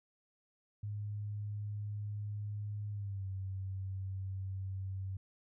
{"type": "tone with pitch glide", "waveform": "sine", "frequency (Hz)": [103.83, 95.76], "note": ["G#2", "G2"], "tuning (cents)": [0, -40], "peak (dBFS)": -37, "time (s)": [0.83, 5.17], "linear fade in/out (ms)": 5, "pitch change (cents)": -140, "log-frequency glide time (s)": [2.9, 3.27], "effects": []}